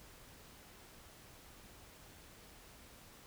silence, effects pink hiss -58 dBFS RMS until 3.26 s

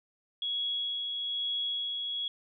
sine tone with tremolo, 3338 Hz, G#7, 8 cents sharp, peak -29 dBFS, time 0.42-2.28 s, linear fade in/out 2 ms, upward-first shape sine, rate 1.1 Hz, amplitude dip 30%, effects none

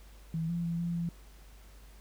sine tone with pitch steps, 162.6 / 171.2 / 168.6 / 171.2 / 170 Hz, E3 / F3 / E3 / F3 / F3, -23 / -34 / +39 / -34 / -46 cents, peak -30 dBFS, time 0.34-1.09 s, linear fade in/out 2 ms, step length 150 ms, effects added 50 Hz sine -51 dBFS peak until 2 s + pink hiss -60 dBFS RMS until 2 s

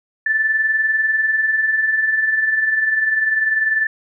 sine tone pair together, 1739.8 / 1760 Hz, A6 / A6, -20 / 0 cents, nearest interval unison, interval 20 cents, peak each -24 / -15 dBFS, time 0.26-3.87 s, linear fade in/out 5 ms, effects none

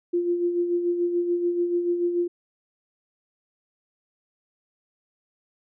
sine tone with tremolo, 348.8 Hz, F4, 2 cents flat, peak -19 dBFS, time 0.13-2.28 s, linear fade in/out 10 ms, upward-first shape sine, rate 6.9 Hz, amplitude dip 50%, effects none

